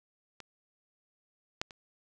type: clicks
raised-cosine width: 0.2 ms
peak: -28 / -14 / -30 dBFS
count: 3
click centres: 0.403 / 1.615 / 1.708 s
effects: none